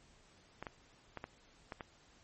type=clicks; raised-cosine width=0.5 ms; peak=-27 dBFS; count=6; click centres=0.626 / 0.668 / 1.173 / 1.241 / 1.722 / 1.808 s; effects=pink hiss -65 dBFS RMS until 2.23 s + MP3 32 kbps